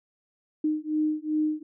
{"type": "beating tone pair", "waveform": "sine", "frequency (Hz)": [305.9, 308.5], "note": ["D#4", "D#4"], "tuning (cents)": [-29, -15], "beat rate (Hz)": 2.6, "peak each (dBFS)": -27, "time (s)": [0.64, 1.63], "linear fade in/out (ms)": 5, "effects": []}